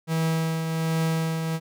45% pulse tone with tremolo, 161.9 Hz, E3, 31 cents flat, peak -21 dBFS, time 0.07-1.6 s, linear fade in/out 50 ms, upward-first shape triangle, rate 1.3 Hz, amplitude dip 45%, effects none

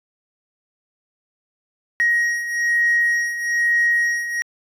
triangle beating tone pair, 1886 / 1887.1 Hz, A#6 / A#6, +20 / +21 cents, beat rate 1.1 Hz, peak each -20 / -15 dBFS, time 2-4.42 s, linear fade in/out 0 ms, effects tanh soft clip ceiling -10 dBFS

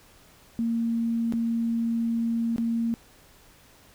sine tone with dropouts, 230.6 Hz, A#3, 19 cents flat, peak -23 dBFS, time 0.59-2.94 s, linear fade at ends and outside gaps 0 ms, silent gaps 1.324-1.336 / 2.561-2.582 s, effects pink hiss -55 dBFS RMS until 3.94 s

